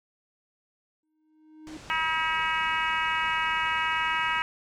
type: tone with exponential growth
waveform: triangle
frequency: 311.1 Hz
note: D#4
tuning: in tune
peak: -35 dBFS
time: 1.03-1.77 s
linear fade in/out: 2 ms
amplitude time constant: 160 ms
type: low-pass noise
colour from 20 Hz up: pink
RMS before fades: -47 dBFS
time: 1.67-4.42 s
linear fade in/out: 0 ms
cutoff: 7800 Hz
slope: 24 dB/octave
type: harmonic tone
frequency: 320.3 Hz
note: E4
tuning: 50 cents flat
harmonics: 3 / 4 / 5 / 6 / 7 / 8 / 9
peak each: -30 / -31 / -32 / -33 / -33 / -34 / -35 dBFS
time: 1.9-4.42 s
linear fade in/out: 0 ms
effects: none